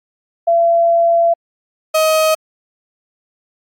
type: tone pair in turn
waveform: sine / 35% pulse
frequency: 677 / 630.4 Hz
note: E5 / D#5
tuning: +46 / +23 cents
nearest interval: minor second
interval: 123 cents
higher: first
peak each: -9 dBFS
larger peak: neither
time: 0.47-1.34 / 1.94-2.35 s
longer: first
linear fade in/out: 10 ms
effects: AAC 64 kbps